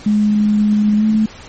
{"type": "tone with pitch glide", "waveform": "sine", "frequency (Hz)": [210, 216.9], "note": ["G#3", "A3"], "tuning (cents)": [19, -25], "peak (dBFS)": -10, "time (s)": [0.06, 1.26], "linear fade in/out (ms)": 5, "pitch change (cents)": 56, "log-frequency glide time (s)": [0.97, 1.04], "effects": ["pink hiss -37 dBFS RMS until 1.48 s", "MP3 32 kbps"]}